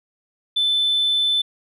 sine tone, 3520 Hz, A7, in tune, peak -15 dBFS, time 0.56-1.42 s, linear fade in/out 10 ms, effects tanh soft clip ceiling -13 dBFS

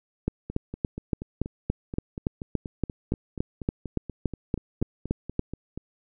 two click trains, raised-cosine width 3 ms, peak -11 / -21 dBFS, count 19 / 23, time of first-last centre 0.28-5.394 / 0.5-5.776 s, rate 3.52 / 4.17 Hz, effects none

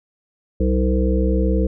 harmonic tone with a mistuned harmonic, 63.7 Hz, C2, 46 cents flat, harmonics 1 / 3 / 5 / 7 / 8, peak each -17 / -22 / -24 / -25 / -26 dBFS, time 0.6-1.67 s, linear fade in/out 5 ms, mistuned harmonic 7, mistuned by +18 cents, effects none

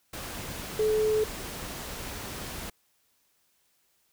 sine tone in noise, 431.2 Hz, A4, 35 cents flat, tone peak -22 dBFS, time 0.79-1.24 s, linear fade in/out 5 ms, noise pink, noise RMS -38 dBFS, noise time 0.13-2.7 s, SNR +13 dB, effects white hiss -70 dBFS RMS until 4.12 s

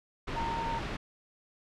sine tone in noise, 920 Hz, A#5, 23 cents flat, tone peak -32 dBFS, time 0.36-0.79 s, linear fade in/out 10 ms, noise pink, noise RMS -35 dBFS, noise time 0.27-0.97 s, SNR 0 dB, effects low-pass 3000 Hz 12 dB/octave

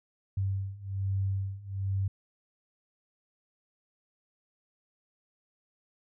sine beating tone pair, 96.5 / 97.7 Hz, G2 / G2, -27 / -5 cents, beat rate 1.2 Hz, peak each -33 / -31 dBFS, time 0.37-2.08 s, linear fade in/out 5 ms, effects none

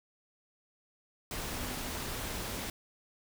sine tone in noise, 249.5 Hz, B3, 18 cents sharp, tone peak -46 dBFS, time 1.58-1.92 s, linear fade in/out 2 ms, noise pink, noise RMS -38 dBFS, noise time 1.31-2.7 s, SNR -11 dB, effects none

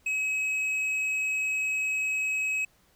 triangle tone with tanh clipping, 2555 Hz, D#7, 45 cents sharp, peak -27 dBFS, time 0.06-2.65 s, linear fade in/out 5 ms, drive 10 dB, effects pink hiss -64 dBFS RMS until 2.95 s

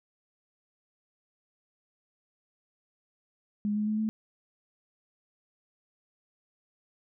sine tone with pitch steps, 207.7 / 211.1 / 214.5 / 218 Hz, G#3 / G#3 / A3 / A3, 0 / +29 / -44 / -16 cents, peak -26 dBFS, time 3.65-4.09 s, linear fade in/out 0 ms, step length 110 ms, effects none

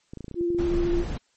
clicks, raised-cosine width 3 ms, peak -24 dBFS, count 10, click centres 0.135 / 0.173 / 0.207 / 0.244 / 0.282 / 0.313 / 0.344 / 0.41 / 0.504 / 0.548 s
sine tone with vibrato, 345.6 Hz, F4, 18 cents flat, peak -22 dBFS, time 0.35-1.05 s, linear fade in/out 50 ms, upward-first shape triangle, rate 14 Hz, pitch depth 21 cents each way
brown noise, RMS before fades -28 dBFS, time 0.58-1.18 s, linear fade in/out 10 ms
effects white hiss -67 dBFS RMS until 1.36 s + MP3 32 kbps

